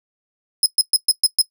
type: tone bursts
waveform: 25% pulse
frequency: 5110 Hz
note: D#8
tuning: 45 cents sharp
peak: -6 dBFS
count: 6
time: 0.63-1.416 s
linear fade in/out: 2 ms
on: 31 ms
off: 120 ms
effects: noise-tail reverb RT60 0.1 s tail -17 dB re dry